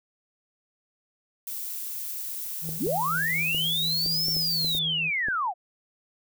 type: noise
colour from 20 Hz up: violet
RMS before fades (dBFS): -34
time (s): 1.47-4.79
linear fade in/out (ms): 2
type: tone with tremolo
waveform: triangle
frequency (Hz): 160.3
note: E3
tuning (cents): -48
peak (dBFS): -31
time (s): 2.61-5.11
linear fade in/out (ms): 50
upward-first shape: triangle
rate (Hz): 4.1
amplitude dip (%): 40
type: clicks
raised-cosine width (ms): 2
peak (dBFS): -24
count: 9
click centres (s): 2.691 / 2.866 / 3.547 / 4.062 / 4.284 / 4.366 / 4.646 / 4.75 / 5.285
type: linear two-way sweep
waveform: sine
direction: up then down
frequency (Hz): 112.4 to 5470 to 666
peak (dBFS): -24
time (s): 2.78-5.54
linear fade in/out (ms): 50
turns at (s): 4.3
effects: none